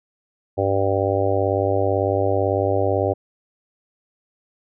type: harmonic tone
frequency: 98 Hz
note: G2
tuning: in tune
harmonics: 1 / 3 / 4 / 5 / 6 / 7 / 8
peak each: -24 / -28 / -24 / -24 / -23 / -28 / -28 dBFS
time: 0.57-3.14 s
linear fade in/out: 20 ms
effects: none

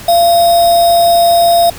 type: tone with sample-and-hold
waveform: sine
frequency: 686 Hz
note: F5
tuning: 31 cents flat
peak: -5 dBFS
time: 0.08-1.7 s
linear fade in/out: 5 ms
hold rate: 4410 Hz
effects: pink hiss -30 dBFS RMS until 1.78 s

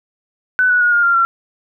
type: tone with pitch steps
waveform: sine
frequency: 1500 / 1471.7 / 1443.9 / 1416.6 / 1389.9 / 1363.6 Hz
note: F#6 / F#6 / F#6 / F6 / F6 / F6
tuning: +23 / -10 / -43 / +24 / -9 / -42 cents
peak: -10 dBFS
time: 0.59-1.25 s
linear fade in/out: 0 ms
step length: 110 ms
effects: none

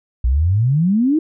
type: exponential sweep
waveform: sine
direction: up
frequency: 57.1 to 328 Hz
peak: -12 dBFS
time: 0.24-1.19 s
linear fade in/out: 5 ms
effects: none

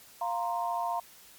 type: chord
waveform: sine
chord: F suspended fourth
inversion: none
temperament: equal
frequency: 698.5 / 932.3 / 1046.5 Hz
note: F5 / Bb5 / C6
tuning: 0 / 0 / 0 cents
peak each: -32 / -32 / -36 dBFS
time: 0.21-1 s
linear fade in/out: 5 ms
effects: white hiss -54 dBFS RMS until 1.38 s + MP3 96 kbps

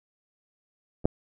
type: clicks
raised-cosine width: 2 ms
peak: -29 / -7 dBFS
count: 2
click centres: 1.044 / 1.055 s
effects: none

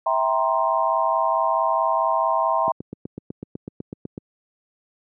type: chord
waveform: sine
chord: C dominant seventh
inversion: first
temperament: just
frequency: 654.1 / 784.9 / 941.9 / 1046.5 Hz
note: E5 / G5 / Bb5 / C6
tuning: -14 / +2 / +18 / 0 cents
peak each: -23 / -26 / -23 / -23 dBFS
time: 0.06-2.72 s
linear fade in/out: 5 ms
type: click train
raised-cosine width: 3 ms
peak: -17 dBFS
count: 13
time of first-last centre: 2.68-4.178 s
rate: 8.01 Hz
effects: high-pass 150 Hz 12 dB/octave

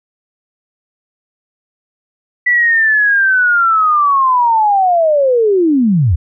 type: linear sweep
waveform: sine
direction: down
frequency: 1975.5 to 69.9 Hz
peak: -8 dBFS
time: 2.46-6.16 s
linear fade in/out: 10 ms
effects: none

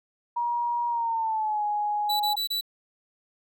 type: tone with pitch glide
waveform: sine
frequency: 952 to 833.6 Hz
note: A#5 to G#5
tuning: +36 to +6 cents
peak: -24 dBFS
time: 0.36-2.36 s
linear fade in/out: 10 ms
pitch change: -230 cents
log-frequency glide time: 0.88-1.64 s
type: tone bursts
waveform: 45% pulse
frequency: 3951 Hz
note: B7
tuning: in tune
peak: -26 dBFS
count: 4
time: 2.09-2.611 s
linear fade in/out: 10 ms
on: 110 ms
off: 27 ms
effects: none

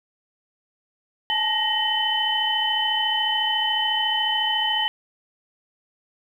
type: tone cluster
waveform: sine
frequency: 850 / 884 / 1877 / 3033 Hz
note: G#5 / A5 / A#6 / F#7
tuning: +40 / +8 / +11 / +42 cents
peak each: -28 / -29 / -27 / -22 dBFS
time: 1.3-4.88 s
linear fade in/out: 0 ms
effects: 9-bit

